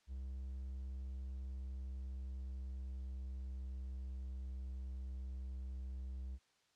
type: tone with pitch glide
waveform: triangle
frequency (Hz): 65.41 to 64.62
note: C2 to C2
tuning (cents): 0 to -21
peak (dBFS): -40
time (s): 0.07-6.39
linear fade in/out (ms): 50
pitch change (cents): -21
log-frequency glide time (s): 0.77-4.47
effects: white hiss -75 dBFS RMS until 6.75 s + low-pass 6000 Hz 12 dB/octave